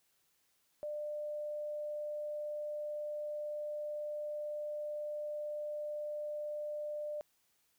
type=tone; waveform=sine; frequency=597 Hz; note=D5; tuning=28 cents sharp; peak=-37 dBFS; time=0.83-7.21 s; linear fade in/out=0 ms; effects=white hiss -75 dBFS RMS until 7.78 s